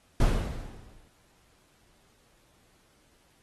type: noise with exponential decay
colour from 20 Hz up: brown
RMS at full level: -20 dBFS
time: 0.2-1.08 s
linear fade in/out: 2 ms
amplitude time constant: 190 ms
effects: pink hiss -65 dBFS RMS until 3.42 s + AAC 32 kbps